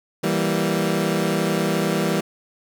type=chord; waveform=20% pulse; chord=E diminished; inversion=none; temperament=equal; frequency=164.81 / 196 / 233.1 Hz; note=E3 / G3 / Bb3; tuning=0 / 0 / 0 cents; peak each=-18 / -18 / -22 dBFS; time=0.23-2.21 s; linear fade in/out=10 ms; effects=none